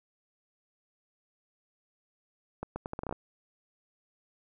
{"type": "accelerating click train", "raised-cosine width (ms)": 1, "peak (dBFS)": -21, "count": 10, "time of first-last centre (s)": [2.63, 3.126], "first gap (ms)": 130, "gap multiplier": 0.76, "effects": []}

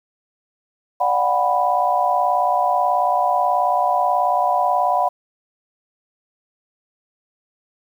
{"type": "chord", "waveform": "sine", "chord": "G major seventh", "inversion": "second", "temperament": "equal with one note detuned", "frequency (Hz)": [587.3, 725.6, 784, 987.8], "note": ["D5", "F#5", "G5", "B5"], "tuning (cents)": [0, -34, 0, 0], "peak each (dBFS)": [-24, -18, -24, -20], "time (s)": [1, 5.09], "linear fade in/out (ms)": 10, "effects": ["8-bit"]}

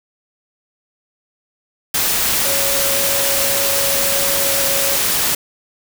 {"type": "tone in noise", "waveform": "sine", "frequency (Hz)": 554.4, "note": "C#5", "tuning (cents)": 0, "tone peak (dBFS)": -23, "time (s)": [2.45, 4.96], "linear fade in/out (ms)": 5, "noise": "white", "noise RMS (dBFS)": -17, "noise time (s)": [1.94, 5.35], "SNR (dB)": -9, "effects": []}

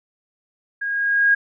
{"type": "tone with level ramp", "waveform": "sine", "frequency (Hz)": 1634, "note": "G#6", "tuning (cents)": -29, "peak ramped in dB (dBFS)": [-23, -11], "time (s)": [0.81, 1.35], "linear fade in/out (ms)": 10, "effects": []}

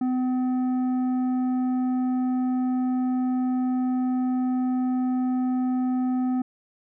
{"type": "tone with tanh clipping", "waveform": "sine", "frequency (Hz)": 253.9, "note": "B3", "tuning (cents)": 48, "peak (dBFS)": -23, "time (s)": [0.01, 6.42], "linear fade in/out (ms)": 5, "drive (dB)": 8, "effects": []}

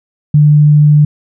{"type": "tone", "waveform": "sine", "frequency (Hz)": 148.9, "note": "D3", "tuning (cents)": 24, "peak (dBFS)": -3, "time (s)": [0.34, 1.05], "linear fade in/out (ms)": 5, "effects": []}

